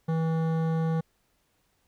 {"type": "tone with hard clipping", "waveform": "sine", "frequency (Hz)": 162.1, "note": "E3", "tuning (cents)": -29, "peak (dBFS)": -26, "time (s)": [0.08, 1.01], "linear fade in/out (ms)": 10, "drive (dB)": 14, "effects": ["pink hiss -71 dBFS RMS until 1.87 s"]}